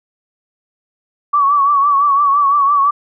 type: tone with vibrato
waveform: sine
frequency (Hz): 1136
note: C#6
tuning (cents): +42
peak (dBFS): -9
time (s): 1.33-2.91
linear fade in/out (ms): 10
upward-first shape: triangle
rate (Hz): 5.9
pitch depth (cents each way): 73
effects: none